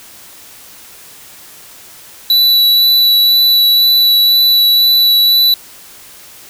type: tone with vibrato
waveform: square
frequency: 3951 Hz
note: B7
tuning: in tune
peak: -7 dBFS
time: 2.3-5.54 s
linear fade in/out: 2 ms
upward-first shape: sine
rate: 2 Hz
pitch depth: 9 cents each way
effects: white hiss -37 dBFS RMS until 6.49 s